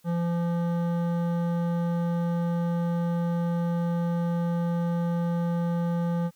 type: tone with hard clipping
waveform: triangle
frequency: 171.1 Hz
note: F3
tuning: 35 cents flat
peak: -26 dBFS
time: 0.04-6.31 s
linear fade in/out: 50 ms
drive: 17 dB
effects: white hiss -64 dBFS RMS until 6.35 s